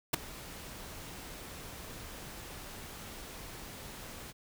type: noise with ADSR envelope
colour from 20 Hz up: pink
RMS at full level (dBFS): -23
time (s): 0.13-4.33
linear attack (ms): 10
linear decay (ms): 8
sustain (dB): -23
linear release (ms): 30
effects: none